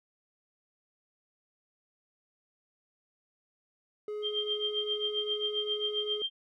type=tone; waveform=triangle; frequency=420.8 Hz; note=G#4; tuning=23 cents sharp; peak=-32 dBFS; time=4.08-6.22 s; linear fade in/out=2 ms
type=tone with tremolo; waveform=sine; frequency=3171 Hz; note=G7; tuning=19 cents sharp; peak=-27 dBFS; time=4.22-6.3 s; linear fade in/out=50 ms; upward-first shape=triangle; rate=7.5 Hz; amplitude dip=95%
effects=none